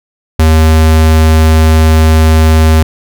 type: tone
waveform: square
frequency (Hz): 79.3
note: D#2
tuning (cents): +33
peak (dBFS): -4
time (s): 0.39-2.83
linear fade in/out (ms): 5
effects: none